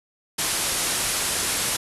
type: low-pass noise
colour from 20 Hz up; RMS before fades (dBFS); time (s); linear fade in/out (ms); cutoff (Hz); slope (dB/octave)
white; -25; 0.38-1.77; 10; 12000; 96
effects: none